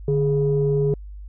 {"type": "tone pair together", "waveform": "sine", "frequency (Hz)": [146.83, 415.3], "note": ["D3", "G#4"], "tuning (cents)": [0, 0], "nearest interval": "octave + tritone", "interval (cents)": 1800, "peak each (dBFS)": -19, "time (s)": [0.08, 0.94], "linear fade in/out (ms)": 2, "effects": ["tanh soft clip ceiling -10 dBFS", "added 50 Hz sine -34 dBFS peak until 1.28 s"]}